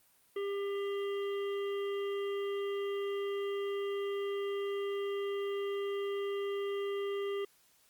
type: harmonic tone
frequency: 399.6 Hz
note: G4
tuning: 33 cents sharp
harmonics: 1 / 3 / 5 / 7 / 8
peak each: -33 / -46 / -49 / -52 / -52 dBFS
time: 0.36-7.45 s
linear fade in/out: 5 ms
effects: white hiss -67 dBFS RMS until 7.89 s + Opus 32 kbps